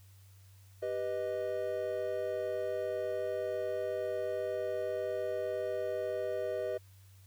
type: chord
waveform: triangle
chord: G augmented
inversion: none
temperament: equal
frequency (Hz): 392 / 493.9 / 622.3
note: G4 / B4 / D#5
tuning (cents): 0 / 0 / 0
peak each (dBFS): -37 / -35 / -34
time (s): 0.82-6.78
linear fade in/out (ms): 10
effects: added 96 Hz sine -55 dBFS peak until 7.26 s + white hiss -66 dBFS RMS until 7.26 s